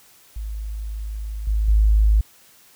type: tone with level steps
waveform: sine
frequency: 52.9 Hz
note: G#1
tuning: 33 cents sharp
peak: -26 / -17 / -12 dBFS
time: 0.36-2.21 s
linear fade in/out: 5 ms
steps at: 1.47 / 1.68 s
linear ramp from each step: 5 ms
effects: white hiss -52 dBFS RMS until 2.75 s